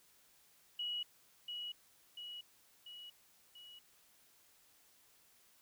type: tone with echo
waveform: sine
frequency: 2916 Hz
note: F#7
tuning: 26 cents flat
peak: -37 dBFS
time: 0.79-1.03 s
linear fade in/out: 5 ms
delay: 690 ms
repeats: 4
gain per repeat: -4 dB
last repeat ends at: 3.79 s
effects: white hiss -68 dBFS RMS until 5.61 s